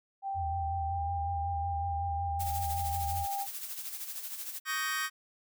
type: tone with pitch glide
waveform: sine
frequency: 784 to 796.8 Hz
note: G5 to G5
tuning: 0 to +28 cents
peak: -32 dBFS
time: 0.22-3.47 s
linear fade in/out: 50 ms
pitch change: +28 cents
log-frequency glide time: 0.89-1.02 s
type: tone with vibrato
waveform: sine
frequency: 83.2 Hz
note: E2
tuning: 17 cents sharp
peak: -34 dBFS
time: 0.34-3.27 s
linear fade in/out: 50 ms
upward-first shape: sine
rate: 5.4 Hz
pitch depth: 100 cents each way
type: noise with tremolo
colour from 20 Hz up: blue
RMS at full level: -38 dBFS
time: 2.39-4.6 s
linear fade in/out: 20 ms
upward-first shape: sine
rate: 13 Hz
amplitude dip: 55%
type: chord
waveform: sawtooth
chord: Eb dominant seventh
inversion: third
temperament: just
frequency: 1120.1 / 1244.5 / 1555.6 / 1866.8 Hz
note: Db6 / Eb6 / G6 / Bb6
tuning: +18 / 0 / -14 / +2 cents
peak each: -36 / -34 / -32 / -31 dBFS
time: 4.65-5.1 s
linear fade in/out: 50 ms
effects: none